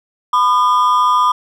triangle ring-modulated tone, 1108.7 Hz, C#6, in tune, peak -5 dBFS, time 0.33-1.32 s, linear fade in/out 5 ms, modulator 107 Hz, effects none

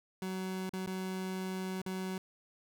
30% pulse tone with dropouts, 187.4 Hz, F#3, 22 cents sharp, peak -33 dBFS, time 0.22-2.18 s, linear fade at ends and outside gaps 2 ms, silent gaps 0.694-0.734 / 0.862-0.872 / 1.817-1.862 s, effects none

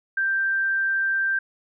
sine tone, 1573 Hz, G6, 6 cents sharp, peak -20 dBFS, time 0.17-1.39 s, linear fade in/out 5 ms, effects none

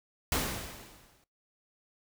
pink noise with exponential decay, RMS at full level -28 dBFS, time 0.32-1.24 s, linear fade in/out 1 ms, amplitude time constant 200 ms, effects noise-tail reverb RT60 0.2 s tail -20 dB re dry

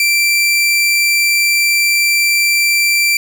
sawtooth tone, 2349 Hz, D7, in tune, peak -7 dBFS, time 0-3.17 s, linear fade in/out 2 ms, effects none

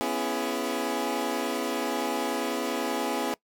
20% pulse chord, C# minor seventh, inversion third, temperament equal with one note detuned, 246.9 / 277.2 / 335.4 / 415.3 Hz, B3 / C#4 / E4 / G#4, 0 / 0 / +30 / 0 cents, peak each -28 dBFS, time 0.01-3.34 s, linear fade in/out 0 ms, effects noise-tail reverb RT60 0.1 s tail -22 dB re dry

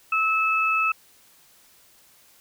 sine tone pair together, 1300 / 2609 Hz, E6 / E7, -24 / -18 cents, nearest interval octave, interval 1206 cents, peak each -22 dBFS, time 0.12-0.92 s, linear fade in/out 5 ms, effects white hiss -56 dBFS RMS until 2.4 s

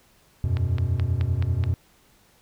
triangle chord, E suspended second, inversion none, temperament just, 82.41 / 92.71 / 123.61 Hz, E2 / F#2 / B2, 0 / +4 / +2 cents, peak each -25 / -22 / -24 dBFS, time 0.44-1.74 s, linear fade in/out 0 ms
click train, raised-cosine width 0.3 ms, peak -18 dBFS, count 6, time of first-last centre 0.57-1.638 s, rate 4.68 Hz
effects pink hiss -59 dBFS RMS until 2.41 s

